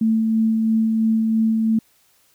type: tone with tremolo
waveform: sine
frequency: 222.3 Hz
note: A3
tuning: 18 cents sharp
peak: -14 dBFS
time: 0.01-1.79 s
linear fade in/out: 5 ms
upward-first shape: sine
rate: 3 Hz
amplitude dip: 25%
effects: white hiss -59 dBFS RMS until 2.34 s